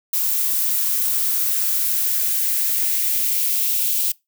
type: noise with high-pass filter sweep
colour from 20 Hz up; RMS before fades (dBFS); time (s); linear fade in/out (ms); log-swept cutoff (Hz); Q
violet; -20; 0.13-4.12; 5; 760 to 2900; 1.8
effects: noise-tail reverb RT60 0.2 s tail -23 dB re dry